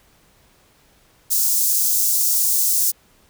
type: high-pass noise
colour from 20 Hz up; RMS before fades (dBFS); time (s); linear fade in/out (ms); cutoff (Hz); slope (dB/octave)
white; -18; 1.3-2.92; 20; 5700; 24
effects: pink hiss -56 dBFS RMS until 3.29 s